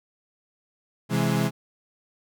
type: chord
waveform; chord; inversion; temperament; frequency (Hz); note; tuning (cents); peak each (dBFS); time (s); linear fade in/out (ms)
35% pulse; C augmented; none; equal; 130.81 / 164.81 / 207.7; C3 / E3 / G#3; 0 / 0 / 0; -24; 1.09-1.51; 50
effects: none